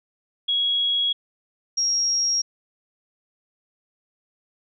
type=tone pair in turn; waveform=sine; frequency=3322 / 5602 Hz; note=G#7 / F8; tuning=0 / +4 cents; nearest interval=major sixth; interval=904 cents; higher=second; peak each=-19 dBFS; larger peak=neither; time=0.48-1.13 / 1.77-2.42 s; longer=neither; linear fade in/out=10 ms; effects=none